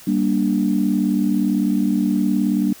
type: chord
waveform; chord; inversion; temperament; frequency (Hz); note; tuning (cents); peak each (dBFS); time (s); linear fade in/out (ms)
sine; G minor; none; just; 196 / 235.2 / 294; G3 / Bb3 / D4; 0 / +16 / +2; -19 / -20 / -20; 0.07-2.73; 5
effects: tanh soft clip ceiling -6 dBFS + white hiss -43 dBFS RMS until 2.8 s